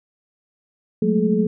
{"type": "tone cluster", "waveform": "sine", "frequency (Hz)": [181.7, 210.6, 223.7, 427.3], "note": ["F#3", "G#3", "A3", "G#4"], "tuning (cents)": [-31, 24, 29, 49], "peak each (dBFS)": -21, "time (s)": [1.02, 1.47], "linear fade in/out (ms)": 5, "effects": []}